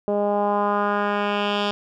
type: tone with low-pass filter sweep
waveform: 10% pulse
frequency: 204.8 Hz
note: G#3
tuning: 24 cents flat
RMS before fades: -22 dBFS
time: 0.08-1.71 s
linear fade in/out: 0 ms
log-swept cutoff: 550 to 3900 Hz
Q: 2.2
effects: none